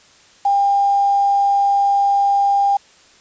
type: tone with quantisation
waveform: sine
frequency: 800 Hz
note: G5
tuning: 35 cents sharp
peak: -12 dBFS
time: 0.45-2.77 s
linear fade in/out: 5 ms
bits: 6
effects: white hiss -49 dBFS RMS until 3.2 s + resampled to 16000 Hz